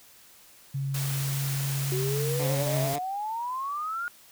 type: tone with pitch glide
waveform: sine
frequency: 137.2 to 138.15 Hz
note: C#3 to C#3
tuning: -17 to -6 cents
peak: -27 dBFS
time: 0.74-2.94 s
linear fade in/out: 10 ms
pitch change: +11 cents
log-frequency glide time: 1.21-2.75 s
type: noise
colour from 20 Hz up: white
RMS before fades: -35 dBFS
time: 0.94-2.96 s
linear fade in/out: 5 ms
type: exponential sweep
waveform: sine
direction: up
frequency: 367.2 to 1443 Hz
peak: -29 dBFS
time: 1.92-4.08 s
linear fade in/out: 0 ms
type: tone with vibrato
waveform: 10% pulse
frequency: 141.8 Hz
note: C#3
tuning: 40 cents sharp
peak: -24 dBFS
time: 2.39-2.99 s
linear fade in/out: 10 ms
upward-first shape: sine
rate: 9.1 Hz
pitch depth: 74 cents each way
effects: white hiss -54 dBFS RMS until 4.31 s